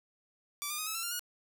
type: tone with pitch steps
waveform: 5% pulse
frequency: 1162 / 1205.1 / 1249.7 / 1296 / 1344.1 / 1393.9 / 1445.5 Hz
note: D6 / D6 / D#6 / E6 / E6 / F6 / F#6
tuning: -19 / +44 / +7 / -30 / +33 / -4 / -41 cents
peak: -23 dBFS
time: 0.62-1.194 s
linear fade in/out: 0 ms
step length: 82 ms
effects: none